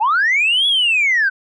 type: linear two-way sweep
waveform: sine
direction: up then down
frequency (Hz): 799 to 3409 to 1489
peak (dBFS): -11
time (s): 0-1.3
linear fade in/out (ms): 20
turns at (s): 0.67
effects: tanh soft clip ceiling -9 dBFS